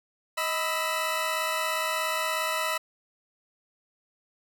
20% pulse tone cluster, 630 / 994 / 1317 Hz, D#5 / B5 / E6, +21 / +11 / -2 cents, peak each -26 dBFS, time 0.37-2.78 s, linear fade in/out 10 ms, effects none

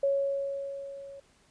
sine tone with level ramp, 554.4 Hz, C#5, in tune, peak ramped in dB -22 to -43 dBFS, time 0.03-1.2 s, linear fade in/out 5 ms, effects pink hiss -64 dBFS RMS until 1.5 s + resampled to 22050 Hz

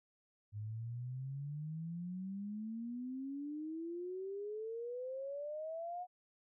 sine exponential sweep, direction up, 102.9 to 731 Hz, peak -40 dBFS, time 0.52-6.07 s, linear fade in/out 50 ms, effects none

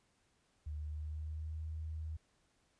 sine tone with pitch glide, 75.2 to 78.8 Hz, D2 to D#2, +42 to +23 cents, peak -39 dBFS, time 0.66-2.17 s, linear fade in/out 10 ms, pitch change +81 cents, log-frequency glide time 0.76-1.59 s, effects pink hiss -75 dBFS RMS until 2.79 s + resampled to 22050 Hz

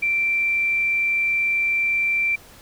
sine tone, 2349 Hz, D7, in tune, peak -18 dBFS, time 0.02-2.36 s, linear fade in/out 10 ms, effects pink hiss -47 dBFS RMS until 2.61 s

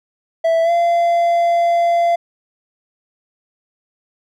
triangle tone with pitch glide, 659.3 to 685.7 Hz, E5 to F5, 0 to -32 cents, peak -10 dBFS, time 0.44-2.16 s, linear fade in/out 10 ms, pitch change +68 cents, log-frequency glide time 0.63-0.71 s, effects none

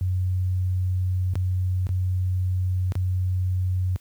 sine tone with dropouts, 92 Hz, F#2, 9 cents flat, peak -20 dBFS, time 0.01-3.96 s, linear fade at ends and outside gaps 0 ms, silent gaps 1.336-1.355 / 1.868-1.891 / 2.921-2.954 s, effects white hiss -59 dBFS RMS until 4 s + high-pass 60 Hz 12 dB/octave

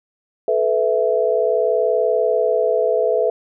sine chord, A suspended second, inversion none, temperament equal with one note detuned, 433.4 / 493.9 / 659.3 Hz, A4 / B4 / E5, -26 / 0 / 0 cents, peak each -19 dBFS, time 0.48-3.3 s, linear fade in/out 2 ms, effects none

